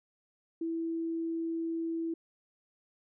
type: tone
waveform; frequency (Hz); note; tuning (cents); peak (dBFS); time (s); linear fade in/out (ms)
sine; 329.6; E4; 0; -31; 0.61-2.14; 5
effects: none